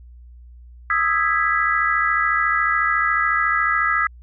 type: chord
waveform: sine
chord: E major seventh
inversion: third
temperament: equal with one note detuned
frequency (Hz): 1244.5 / 1318.5 / 1655.5 / 1975.5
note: D#6 / E6 / G#6 / B6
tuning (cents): 0 / 0 / -6 / 0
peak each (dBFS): -22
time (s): 0.9-4.07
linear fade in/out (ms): 2
effects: added 60 Hz sine -40 dBFS peak until 4.22 s